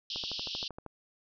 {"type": "band-pass noise", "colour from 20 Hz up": "pink", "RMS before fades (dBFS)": -38, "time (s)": [0.1, 0.68], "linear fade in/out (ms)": 2, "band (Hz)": [2800, 5400], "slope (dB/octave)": 96}
{"type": "click train", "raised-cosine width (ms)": 1, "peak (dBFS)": -28, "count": 10, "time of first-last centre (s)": [0.16, 0.863], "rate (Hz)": 12.8}
{"effects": []}